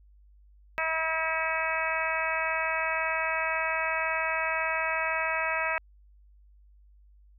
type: harmonic tone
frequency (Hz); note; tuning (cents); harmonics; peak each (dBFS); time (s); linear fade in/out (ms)
321.9; E4; -41; 2 / 3 / 4 / 5 / 6 / 7 / 8; -34 / -34 / -34 / -34 / -34 / -34 / -34; 0.78-5.78; 0
effects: added 50 Hz sine -54 dBFS peak until 7.38 s